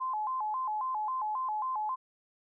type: tone with vibrato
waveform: sine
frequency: 941 Hz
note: A#5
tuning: 16 cents sharp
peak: -30 dBFS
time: 0-1.96 s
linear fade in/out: 20 ms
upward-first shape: square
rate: 3.7 Hz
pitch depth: 170 cents each way
effects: none